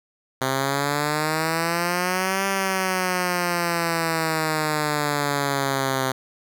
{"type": "exponential two-way sweep", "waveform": "5% pulse", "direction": "up then down", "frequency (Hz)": [130.81, 196, 130.81], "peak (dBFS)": -10, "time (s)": [0.41, 6.12], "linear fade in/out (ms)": 5, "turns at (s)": 2.46, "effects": []}